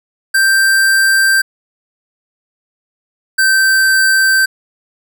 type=tone pair in turn; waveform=square; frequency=1570 / 1554.7 Hz; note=G6 / G6; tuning=+2 / -15 cents; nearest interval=unison; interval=17 cents; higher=first; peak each=-9 dBFS; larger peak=neither; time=0.34-1.42 / 3.38-4.46 s; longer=neither; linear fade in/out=10 ms; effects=none